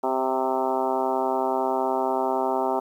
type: harmonic tone with a mistuned harmonic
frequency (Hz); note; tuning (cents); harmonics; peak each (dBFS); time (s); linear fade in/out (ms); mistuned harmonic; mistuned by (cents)
130.81; C3; 0; 2 / 3 / 4 / 5 / 6 / 7 / 8 / 9 / 10; -32 / -28 / -33 / -28 / -28 / -28 / -37 / -37 / -38; 0.03-2.8; 10; 4; +26
effects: 9-bit